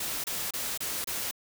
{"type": "noise bursts", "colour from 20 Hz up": "white", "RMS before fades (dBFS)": -33, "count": 5, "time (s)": [0, 1.312], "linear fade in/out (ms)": 5, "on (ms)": 240, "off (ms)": 28, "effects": []}